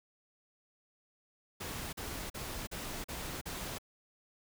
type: noise bursts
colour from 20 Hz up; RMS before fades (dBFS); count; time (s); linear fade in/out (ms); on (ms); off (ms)
pink; -41; 6; 1.6-3.785; 10; 330; 41
effects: none